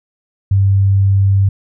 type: tone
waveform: sine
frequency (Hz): 98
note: G2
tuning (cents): 0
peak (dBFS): -8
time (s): 0.51-1.49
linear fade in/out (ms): 5
effects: none